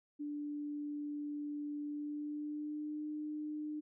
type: tone with pitch glide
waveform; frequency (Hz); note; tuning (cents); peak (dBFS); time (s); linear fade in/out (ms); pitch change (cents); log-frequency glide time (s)
sine; 293.5 to 302.1; D4 to D4; -1 to +49; -38; 0.19-3.81; 20; +50; 1.84-3.06
effects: none